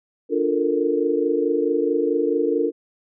sine chord, Bb major seventh, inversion first, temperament equal with one note detuned, 293.7 / 349.2 / 440 / 464.6 Hz, D4 / F4 / A4 / Bb4, 0 / 0 / 0 / -6 cents, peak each -24 / -24 / -24 / -22 dBFS, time 0.29-2.72 s, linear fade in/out 50 ms, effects none

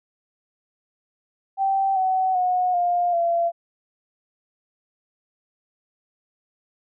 sine tone with pitch steps, 778 / 752.8 / 728.4 / 704.8 / 682 Hz, G5 / F#5 / F#5 / F5 / F5, -13 / +30 / -27 / +16 / -41 cents, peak -18 dBFS, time 1.57-3.52 s, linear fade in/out 50 ms, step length 390 ms, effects none

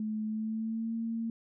sine tone with pitch glide, 215.8 to 227.8 Hz, A3 to A#3, -33 to -40 cents, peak -31 dBFS, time 0-1.3 s, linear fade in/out 2 ms, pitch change +93 cents, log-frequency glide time 0.26-0.94 s, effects none

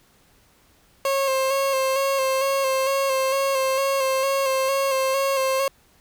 30% pulse tone with vibrato, 538 Hz, C5, 48 cents sharp, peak -17 dBFS, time 1.05-5.68 s, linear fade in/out 2 ms, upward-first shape square, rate 2.2 Hz, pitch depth 27 cents each way, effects pink hiss -58 dBFS RMS until 6 s

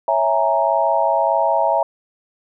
sine chord, A# half-diminished seventh, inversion first, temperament equal, 554.4 / 659.3 / 830.6 / 932.3 Hz, C#5 / E5 / G#5 / A#5, 0 / 0 / 0 / 0 cents, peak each -22 / -18 / -21 / -19 dBFS, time 0.08-1.83 s, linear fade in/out 2 ms, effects none

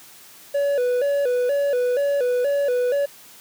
triangle tone with vibrato, 529 Hz, C5, 19 cents sharp, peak -16 dBFS, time 0.54-3.06 s, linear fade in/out 10 ms, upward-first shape square, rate 2.1 Hz, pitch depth 120 cents each way, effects white hiss -46 dBFS RMS until 3.4 s + high-pass 100 Hz 12 dB/octave

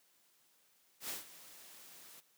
white noise with ADSR envelope, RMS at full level -40 dBFS, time 1-2.21 s, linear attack 97 ms, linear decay 140 ms, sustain -16 dB, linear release 19 ms, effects white hiss -71 dBFS RMS until 2.37 s + high-pass 150 Hz 12 dB/octave

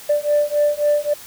sine beating tone pair, 587.3 / 591 Hz, D5 / D5, 0 / +11 cents, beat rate 3.7 Hz, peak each -17 dBFS, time 0.09-1.14 s, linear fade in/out 10 ms, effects tanh soft clip ceiling -9 dBFS + white hiss -39 dBFS RMS until 1.26 s

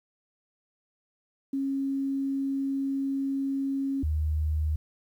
sine tone pair in turn, 272.9 / 77.02 Hz, C#4 / D#2, -27 / -17 cents, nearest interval octave + minor seventh, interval 2190 cents, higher first, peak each -26 / -24 dBFS, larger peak second, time 1.53-4.03 / 4.03-4.76 s, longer first, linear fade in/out 5 ms, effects 10-bit

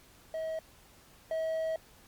triangle tone pair in turn, 640 / 642.5 Hz, D#5 / E5, +49 / -45 cents, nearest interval unison, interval 6 cents, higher second, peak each -31 / -28 dBFS, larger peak second, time 0.34-0.59 / 1.31-1.76 s, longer second, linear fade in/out 2 ms, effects pink hiss -59 dBFS RMS until 2.07 s + Opus 48 kbps

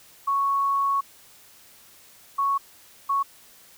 sine tone bursts at uneven times, 1108.7 Hz, C#6, in tune, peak -20 dBFS, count 3, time 0.27-1.01 / 2.38-2.58 / 3.09-3.23 s, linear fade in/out 10 ms, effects white hiss -52 dBFS RMS until 3.77 s

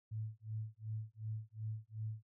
sine tone with tremolo, 109.3 Hz, A2, 11 cents flat, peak -37 dBFS, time 0.11-2.23 s, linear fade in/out 10 ms, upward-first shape sine, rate 2.7 Hz, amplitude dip 100%, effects none

